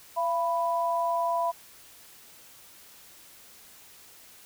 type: tone pair together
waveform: sine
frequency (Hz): 681 / 989.4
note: F5 / B5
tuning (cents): -44 / +3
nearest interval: tritone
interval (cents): 647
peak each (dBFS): -27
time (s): 0.16-1.52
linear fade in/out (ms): 20
effects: white hiss -52 dBFS RMS until 4.45 s